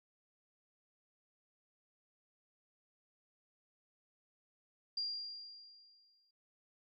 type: tone with exponential decay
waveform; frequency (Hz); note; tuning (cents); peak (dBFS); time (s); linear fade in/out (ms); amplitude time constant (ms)
sine; 4782; D8; +30; -34; 4.97-6.31; 5; 290
effects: none